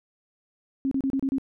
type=tone bursts; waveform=sine; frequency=269.4 Hz; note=C#4; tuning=49 cents flat; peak=-22 dBFS; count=6; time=0.85-1.383 s; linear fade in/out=0 ms; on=63 ms; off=31 ms; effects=none